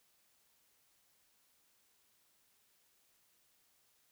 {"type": "silence", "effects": ["white hiss -73 dBFS RMS until 4.11 s"]}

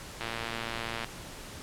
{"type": "click train", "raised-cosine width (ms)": 0.3, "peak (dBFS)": -18, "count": 97, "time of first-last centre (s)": [0.21, 1.045], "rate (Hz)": 115, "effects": ["pink hiss -44 dBFS RMS until 1.62 s", "low-pass 11000 Hz 12 dB/octave"]}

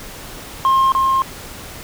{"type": "tone with echo", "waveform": "sine", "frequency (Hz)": 1065, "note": "C6", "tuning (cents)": 30, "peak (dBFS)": -8, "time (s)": [0.65, 0.92], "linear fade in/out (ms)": 0, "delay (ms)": 300, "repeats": 1, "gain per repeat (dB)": -3, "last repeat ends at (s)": 1.22, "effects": ["tanh soft clip ceiling -10 dBFS", "pink hiss -34 dBFS RMS until 1.83 s"]}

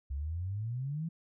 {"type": "exponential sweep", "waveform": "sine", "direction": "up", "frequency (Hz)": [66, 169.5], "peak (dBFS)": -33, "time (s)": [0.1, 1.09], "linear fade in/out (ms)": 10, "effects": []}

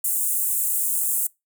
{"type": "high-pass noise", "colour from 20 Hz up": "pink", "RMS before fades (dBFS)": -23, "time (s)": [0.04, 1.27], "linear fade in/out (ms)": 5, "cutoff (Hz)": 7900, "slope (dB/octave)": 48, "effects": ["noise-tail reverb RT60 0.2 s tail -23 dB re dry"]}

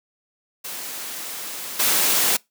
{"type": "noise with level steps", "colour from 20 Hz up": "white", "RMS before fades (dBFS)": [-32, -19], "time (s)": [0.64, 2.37], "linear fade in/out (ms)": 10, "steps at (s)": 1.79, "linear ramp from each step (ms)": 10, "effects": ["noise-tail reverb RT60 0.2 s tail -25 dB re dry", "high-pass 200 Hz 12 dB/octave"]}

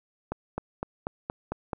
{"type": "accelerating click train", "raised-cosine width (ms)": 1, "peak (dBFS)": -16, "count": 7, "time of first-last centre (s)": [0.32, 1.732], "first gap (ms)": 260, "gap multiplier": 0.96, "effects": []}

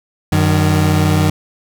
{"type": "tone pair together", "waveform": "30% pulse", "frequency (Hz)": [93.5, 153.04], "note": ["F#2", "D#3"], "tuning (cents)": [19, -28], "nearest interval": "major sixth", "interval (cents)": 853, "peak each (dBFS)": -11, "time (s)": [0.32, 1.3], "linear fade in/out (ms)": 5, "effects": []}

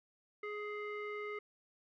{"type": "tone with low-pass filter", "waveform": "square", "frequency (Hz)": 417.9, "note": "G#4", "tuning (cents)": 11, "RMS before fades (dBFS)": -42, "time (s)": [0.43, 1.39], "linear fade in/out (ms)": 5, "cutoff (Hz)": 1900, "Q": 4.7, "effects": []}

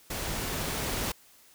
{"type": "noise with level ramp", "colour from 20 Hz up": "pink", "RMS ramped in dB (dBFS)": [-34, -31], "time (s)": [0.1, 1.12], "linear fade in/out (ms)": 5, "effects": ["white hiss -58 dBFS RMS until 1.54 s"]}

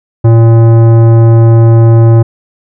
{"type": "tone with tanh clipping", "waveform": "sine", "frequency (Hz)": 114.6, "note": "A#2", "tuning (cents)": -29, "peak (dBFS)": -3, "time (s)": [0.24, 2.23], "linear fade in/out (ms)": 10, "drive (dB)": 15, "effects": []}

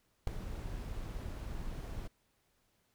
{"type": "noise with ADSR envelope", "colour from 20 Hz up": "brown", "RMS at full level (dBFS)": -26, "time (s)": [0.27, 2.08], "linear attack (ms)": 4, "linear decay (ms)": 4, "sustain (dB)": -15, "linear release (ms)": 13, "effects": ["pink hiss -75 dBFS RMS until 2.94 s"]}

